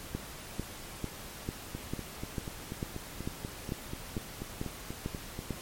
two click trains, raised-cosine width 3 ms, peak -24 / -20 dBFS, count 16 / 13, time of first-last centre 1.75-5.391 / 0.15-5.507 s, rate 4.12 / 2.24 Hz, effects pink hiss -45 dBFS RMS until 5.61 s + MP3 64 kbps

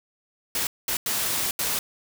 white noise bursts at uneven times, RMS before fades -26 dBFS, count 4, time 0.55-0.67 / 0.88-0.97 / 1.06-1.51 / 1.59-1.79 s, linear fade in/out 2 ms, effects none

